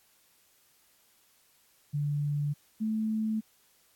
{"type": "tone pair in turn", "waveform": "sine", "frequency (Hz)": [145.8, 218.5], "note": ["D3", "A3"], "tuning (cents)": [-12, -12], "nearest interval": "perfect fifth", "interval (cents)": 700, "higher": "second", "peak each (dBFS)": -27, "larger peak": "neither", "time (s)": [[1.93, 2.54], [2.8, 3.41]], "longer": "neither", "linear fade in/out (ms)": 20, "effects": ["white hiss -65 dBFS RMS until 3.95 s", "AAC 64 kbps"]}